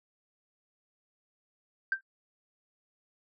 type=tone with exponential decay; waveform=sine; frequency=1568 Hz; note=G6; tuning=in tune; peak=-21 dBFS; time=1.92-2.01 s; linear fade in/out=2 ms; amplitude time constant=19 ms; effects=noise-tail reverb RT60 0.1 s tail -22 dB re dry + tanh soft clip ceiling -19 dBFS